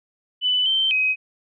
sine tone with pitch steps, 2994 / 3112 / 2528 Hz, F#7 / G7 / D#7, +20 / -13 / +27 cents, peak -17 dBFS, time 0.41-1.16 s, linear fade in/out 50 ms, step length 250 ms, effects none

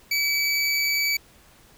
25% pulse tone with amplitude modulation, 2290 Hz, D7, 44 cents flat, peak -16 dBFS, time 0.11-1.17 s, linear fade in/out 5 ms, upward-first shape sine, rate 142 Hz, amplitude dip 25%, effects pink hiss -54 dBFS RMS until 1.77 s

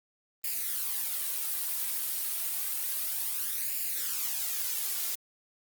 blue noise with flanger, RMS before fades -32 dBFS, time 0.44-5.15 s, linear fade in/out 2 ms, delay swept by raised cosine 0.41 to 3.21 ms, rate 0.3 Hz, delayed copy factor +0.65, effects Opus 32 kbps

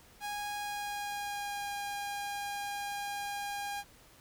sawtooth tone with pitch glide, 824 to 810.8 Hz, G#5 to G#5, -14 to -42 cents, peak -32 dBFS, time 0.2-3.84 s, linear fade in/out 50 ms, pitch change -28 cents, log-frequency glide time 0.54-1.72 s, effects pink hiss -59 dBFS RMS until 4.2 s

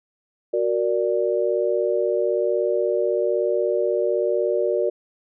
sine chord, Gb augmented, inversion none, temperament equal, 370 / 466.2 / 587.3 Hz, Gb4 / Bb4 / D5, 0 / 0 / 0 cents, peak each -23 dBFS, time 0.53-4.9 s, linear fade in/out 10 ms, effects none

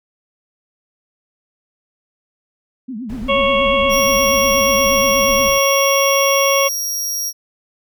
sine tone with vibrato, 234 Hz, A#3, 7 cents sharp, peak -24 dBFS, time 2.88-5.48 s, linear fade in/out 10 ms, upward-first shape triangle, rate 8.4 Hz, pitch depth 270 cents each way
brown noise, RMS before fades -30 dBFS, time 3.09-5.59 s, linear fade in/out 10 ms
harmonic tone, 552 Hz, C#5, 7 cents flat, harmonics 1 / 2 / 4 / 5 / 6, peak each -15 / -18 / -21 / -22 / -23 dBFS, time 3.28-6.69 s, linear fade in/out 20 ms
sawtooth tone, 5650 Hz, F8, 19 cents sharp, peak -17 dBFS, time 3.89-7.33 s, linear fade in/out 50 ms
effects none

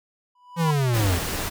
triangle tone with exponential growth, 987.8 Hz, B5, in tune, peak -19 dBFS, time 0.35-0.71 s, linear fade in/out 5 ms, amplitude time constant 77 ms
square linear sweep, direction down, 173.1 to 79.3 Hz, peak -20 dBFS, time 0.56-1.2 s, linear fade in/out 50 ms
pink noise, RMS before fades -28 dBFS, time 0.93-1.5 s, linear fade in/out 20 ms
effects none

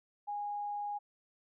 sine tone, 823 Hz, G#5, 16 cents flat, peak -35 dBFS, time 0.27-0.99 s, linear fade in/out 20 ms, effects none

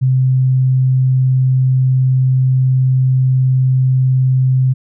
sine tone, 129.9 Hz, C3, 12 cents flat, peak -9 dBFS, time 0.01-4.74 s, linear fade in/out 20 ms, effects none

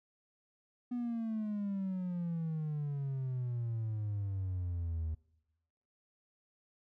triangle exponential sweep, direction down, 246.9 to 78 Hz, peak -31 dBFS, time 0.91-5.15 s, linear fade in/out 10 ms, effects noise-tail reverb RT60 1.0 s tail -24 dB re dry + tanh soft clip ceiling -28 dBFS

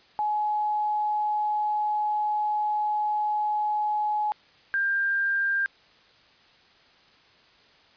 sine tone pair in turn, 844 / 1593.3 Hz, G#5 / G6, +28 / +28 cents, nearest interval major seventh, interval 1100 cents, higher second, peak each -23 / -22 dBFS, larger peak second, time 0.19-4.32 / 4.74-5.66 s, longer first, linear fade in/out 0 ms, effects white hiss -57 dBFS RMS until 7.96 s + resampled to 11025 Hz

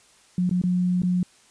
sine tone with dropouts, 180 Hz, F#3, 47 cents flat, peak -19 dBFS, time 0.38-1.23 s, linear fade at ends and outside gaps 2 ms, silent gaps 0.494-0.511 / 0.616-0.637 / 1.02-1.033 s, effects white hiss -56 dBFS RMS until 1.5 s + resampled to 22050 Hz

